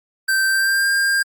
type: tone with pitch glide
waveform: square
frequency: 1559 to 1601.9 Hz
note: G6 to G6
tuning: -10 to +37 cents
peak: -16 dBFS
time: 0.28-1.23 s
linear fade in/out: 10 ms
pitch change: +47 cents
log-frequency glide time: 0.46-0.89 s
effects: Opus 48 kbps